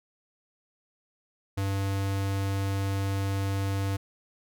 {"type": "tone", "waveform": "square", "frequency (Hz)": 98, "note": "G2", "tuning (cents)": 0, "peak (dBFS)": -27, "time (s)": [1.57, 3.97], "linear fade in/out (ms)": 10, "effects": []}